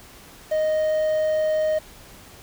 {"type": "tone with quantisation", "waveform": "triangle", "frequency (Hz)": 621, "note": "D#5", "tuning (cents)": -3, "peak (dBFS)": -17, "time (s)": [0.51, 1.79], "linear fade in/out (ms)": 10, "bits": 7, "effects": ["pink hiss -46 dBFS RMS until 2.42 s"]}